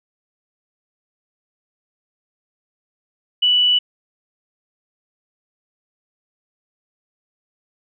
sine tone, 2960 Hz, F#7, in tune, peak -12 dBFS, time 3.42-3.79 s, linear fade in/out 10 ms, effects none

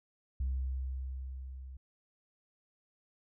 sine tone with level ramp, 65.4 Hz, C2, in tune, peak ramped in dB -28 to -44 dBFS, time 0.4-1.77 s, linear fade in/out 5 ms, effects tanh soft clip ceiling -28 dBFS

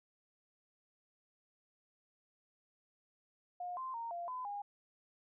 sine tone with pitch steps, 714 / 1042 / 925 / 692 / 1012 / 814 Hz, F5 / C6 / A#5 / F5 / B5 / G#5, +38 / -7 / -14 / -16 / +42 / -35 cents, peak -39 dBFS, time 3.6-4.62 s, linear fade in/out 5 ms, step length 170 ms, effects none

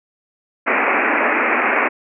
white band-pass noise, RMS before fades -17 dBFS, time 0.66-1.89 s, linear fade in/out 20 ms, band 220 to 2500 Hz, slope 96 dB/octave, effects none

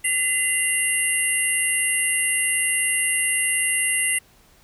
sine tone cluster, 2021 / 2784 / 8840 / 11130 Hz, B6 / F7 / C#9 / F9, +39 / -6 / -6 / -7 cents, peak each -24 / -26 / -24 / -25 dBFS, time 0.04-4.19 s, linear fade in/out 10 ms, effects pink hiss -55 dBFS RMS until 4.63 s

